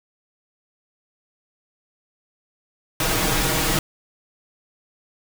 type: noise with comb filter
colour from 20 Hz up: pink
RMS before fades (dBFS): -21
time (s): 3-3.79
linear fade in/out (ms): 2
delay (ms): 6.3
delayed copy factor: +1
effects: none